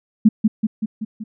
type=tone with echo; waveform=sine; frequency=217.2 Hz; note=A3; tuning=22 cents flat; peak=-6 dBFS; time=0.25-0.29 s; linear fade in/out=10 ms; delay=190 ms; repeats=5; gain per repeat=-4 dB; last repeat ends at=1.24 s; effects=none